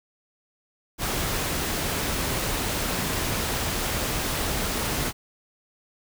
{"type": "noise", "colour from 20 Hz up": "pink", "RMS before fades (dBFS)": -27, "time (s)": [0.98, 5.13], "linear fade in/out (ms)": 50, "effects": []}